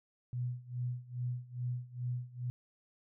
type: tone with tremolo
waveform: sine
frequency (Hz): 123.47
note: B2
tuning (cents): 0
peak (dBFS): -32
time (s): 0.33-2.5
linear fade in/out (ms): 0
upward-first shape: sine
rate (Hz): 2.4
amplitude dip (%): 90
effects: none